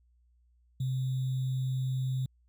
sine tone with sample-and-hold, 130 Hz, C3, 11 cents flat, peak -28 dBFS, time 0.8-2.26 s, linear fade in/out 5 ms, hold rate 3675 Hz, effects added 60 Hz sine -63 dBFS peak until 2.48 s

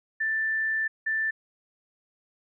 sine tone bursts at uneven times, 1769 Hz, A6, 9 cents sharp, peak -24 dBFS, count 2, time 0.2-0.88 / 1.06-1.31 s, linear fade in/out 10 ms, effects none

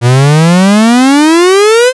45% pulse exponential sweep, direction up, 117.4 to 523 Hz, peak -3 dBFS, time 0.01-1.93 s, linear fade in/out 50 ms, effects resampled to 24000 Hz

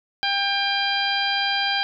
harmonic tone, 797 Hz, G5, 28 cents sharp, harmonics 1 / 2 / 3 / 4 / 5 / 6, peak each -26 / -26 / -29 / -26 / -30 / -29 dBFS, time 0.23-1.83 s, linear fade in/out 0 ms, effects none

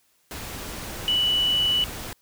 sine tone in noise, 2960 Hz, F#7, in tune, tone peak -19 dBFS, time 1.08-1.84 s, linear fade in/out 0 ms, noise pink, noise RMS -35 dBFS, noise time 0.31-2.13 s, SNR +13 dB, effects white hiss -65 dBFS RMS until 2.21 s

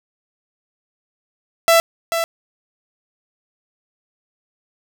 sawtooth tone with echo, 666 Hz, E5, 18 cents sharp, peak -6 dBFS, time 1.68-1.8 s, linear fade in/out 0 ms, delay 440 ms, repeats 1, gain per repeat -8 dB, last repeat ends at 2.24 s, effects none

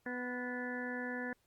harmonic tone with a mistuned harmonic, 248.2 Hz, B3, 9 cents sharp, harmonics 1 / 2 / 3 / 4 / 6 / 7 / 8, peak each -41 / -44 / -50 / -51 / -48 / -42 / -52 dBFS, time 0.06-1.33 s, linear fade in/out 2 ms, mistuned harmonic 6, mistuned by -29 cents, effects pink hiss -75 dBFS RMS until 1.46 s + Opus 48 kbps

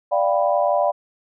sine chord, G dominant seventh, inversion second, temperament equal, 587.3 / 698.5 / 784 / 987.8 Hz, D5 / F5 / G5 / B5, 0 / 0 / 0 / 0 cents, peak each -19 / -21 / -24 / -25 dBFS, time 0.11-0.92 s, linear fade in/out 20 ms, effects none

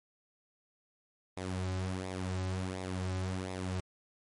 sawtooth tone with flanger, 93 Hz, F#2, 9 cents sharp, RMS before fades -36 dBFS, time 1.37-3.8 s, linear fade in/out 0 ms, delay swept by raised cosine 0.66 to 4.46 ms, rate 1.4 Hz, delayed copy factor -0.65, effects MP3 48 kbps

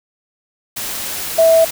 sine tone in noise, 654 Hz, E5, 14 cents flat, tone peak -7 dBFS, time 1.38-1.65 s, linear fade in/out 10 ms, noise white, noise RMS -24 dBFS, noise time 0.76-1.71 s, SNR +14 dB, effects none

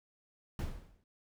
brown noise with exponential decay, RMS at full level -32 dBFS, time 0.59-1.04 s, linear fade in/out 2 ms, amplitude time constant 96 ms, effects none

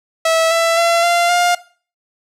sawtooth tone with pitch steps, 652 / 664.9 / 678.1 / 691.6 / 705.3 Hz, E5 / E5 / E5 / F5 / F5, -19 / +15 / +49 / -17 / +17 cents, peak -8 dBFS, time 0.25-1.55 s, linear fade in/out 5 ms, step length 260 ms, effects noise-tail reverb RT60 0.4 s tail -18 dB re dry + low-pass 10000 Hz 12 dB/octave

